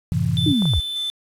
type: chord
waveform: sine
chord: F# half-diminished seventh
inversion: none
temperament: just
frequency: 92.5 / 111 / 133.2 / 166.5 Hz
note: F#2 / A2 / C3 / E3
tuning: 0 / +16 / +31 / +18 cents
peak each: -25 / -24 / -23 / -22 dBFS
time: 0.12-0.53 s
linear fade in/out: 0 ms
type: tone with tremolo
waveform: triangle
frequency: 3528 Hz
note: A7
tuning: 4 cents sharp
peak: -21 dBFS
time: 0.37-1.1 s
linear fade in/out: 0 ms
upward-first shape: square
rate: 3.4 Hz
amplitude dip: 25%
type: linear sweep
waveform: sine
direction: down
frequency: 321.4 to 54.4 Hz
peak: -16 dBFS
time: 0.46-0.8 s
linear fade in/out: 5 ms
type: clicks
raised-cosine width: 1 ms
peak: -18 dBFS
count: 3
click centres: 0.622 / 0.655 / 0.736 s
effects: resampled to 32000 Hz + 7-bit